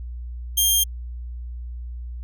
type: tone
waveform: 10% pulse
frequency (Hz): 3201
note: G7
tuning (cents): +36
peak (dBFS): -8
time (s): 0.57-0.84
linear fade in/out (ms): 10
effects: added 60 Hz sine -30 dBFS peak until 2.23 s